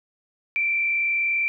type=tone with frequency modulation; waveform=sine; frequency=2349 Hz; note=D7; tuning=in tune; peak=-20 dBFS; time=0.56-1.48 s; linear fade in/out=0 ms; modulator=39.2 Hz; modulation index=0.99; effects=none